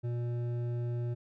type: tone with hard clipping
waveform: sine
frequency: 120 Hz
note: B2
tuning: 49 cents flat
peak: -33 dBFS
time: 0.03-1.15 s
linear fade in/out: 20 ms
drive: 9 dB
effects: none